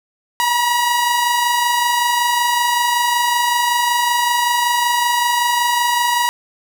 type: tone pair together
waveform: sawtooth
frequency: 939.7 / 965 Hz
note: A#5 / B5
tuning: +14 / -40 cents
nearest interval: unison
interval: 46 cents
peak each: -20 / -11 dBFS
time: 0.4-6.29 s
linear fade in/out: 0 ms
effects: none